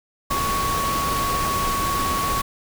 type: tone in noise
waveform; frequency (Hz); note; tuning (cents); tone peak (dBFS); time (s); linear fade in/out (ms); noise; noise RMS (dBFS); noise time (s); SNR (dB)
sine; 1115; C#6; +10; -22; 0.3-2.42; 10; pink; -26; 0.3-2.42; +1
effects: none